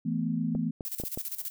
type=chord; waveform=sine; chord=E suspended fourth; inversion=none; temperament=just; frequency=164.81 / 219.8 / 247.2 Hz; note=E3 / A3 / B3; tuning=0 / -2 / +2 cents; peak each=-31 dBFS; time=0.05-0.71 s; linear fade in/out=10 ms
type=clicks; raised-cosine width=2 ms; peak=-22 dBFS; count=5; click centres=0.551 / 0.808 / 1 / 1.037 / 1.175 s
type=noise with tremolo; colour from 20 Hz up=violet; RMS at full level=-34 dBFS; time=0.85-1.5 s; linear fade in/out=0 ms; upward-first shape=square; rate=15 Hz; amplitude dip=75%
effects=none